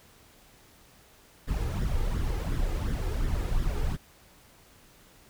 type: noise with flanger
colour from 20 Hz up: brown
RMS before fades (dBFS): -28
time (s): 1.47-3.97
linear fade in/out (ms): 20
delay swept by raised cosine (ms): 0.56 to 2.46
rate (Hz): 2.8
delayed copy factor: +0.6
effects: pink hiss -57 dBFS RMS until 5.29 s